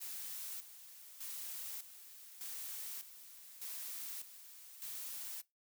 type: noise with tremolo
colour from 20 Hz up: blue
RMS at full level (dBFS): -45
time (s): 0-5.42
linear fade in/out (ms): 20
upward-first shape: square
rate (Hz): 0.83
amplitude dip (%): 70
effects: noise-tail reverb RT60 0.2 s tail -21 dB re dry